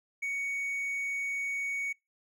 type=tone; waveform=triangle; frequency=2234 Hz; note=C#7; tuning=13 cents sharp; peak=-29 dBFS; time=0.22-1.93 s; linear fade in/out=10 ms; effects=noise-tail reverb RT60 0.2 s tail -23 dB re dry